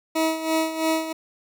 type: tone with tremolo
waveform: 20% pulse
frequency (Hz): 320.4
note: E4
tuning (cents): -49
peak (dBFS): -14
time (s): 0.15-1.13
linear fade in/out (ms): 10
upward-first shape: sine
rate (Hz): 3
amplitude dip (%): 70
effects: none